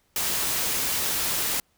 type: noise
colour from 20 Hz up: white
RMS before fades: -26 dBFS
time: 0.16-1.6 s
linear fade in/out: 2 ms
effects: pink hiss -67 dBFS RMS until 1.77 s